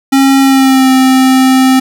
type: tone with pitch glide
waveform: square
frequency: 271 to 261.3 Hz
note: C#4 to C4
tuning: -39 to -2 cents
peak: -5 dBFS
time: 0.12-1.8 s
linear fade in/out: 10 ms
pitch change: -63 cents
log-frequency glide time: 0.4-0.91 s
effects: none